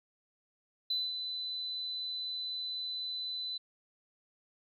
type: tone with ADSR envelope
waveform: sine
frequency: 4008 Hz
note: B7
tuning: 25 cents sharp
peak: -28 dBFS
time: 0.9-3.58 s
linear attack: 6 ms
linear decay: 210 ms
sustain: -7 dB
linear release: 11 ms
effects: tanh soft clip ceiling -24 dBFS